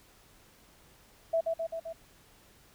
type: tone with echo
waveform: sine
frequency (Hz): 658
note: E5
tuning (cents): -3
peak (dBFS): -24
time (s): 1.33-1.41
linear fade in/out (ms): 10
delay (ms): 130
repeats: 4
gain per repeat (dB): -3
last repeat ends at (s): 1.93
effects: pink hiss -60 dBFS RMS until 2.74 s